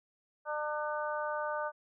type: harmonic tone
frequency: 300 Hz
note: D4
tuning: 37 cents sharp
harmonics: 2 / 3 / 4 / 5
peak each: -36 / -38 / -39 / -40 dBFS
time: 0.45-1.72 s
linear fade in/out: 50 ms
effects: none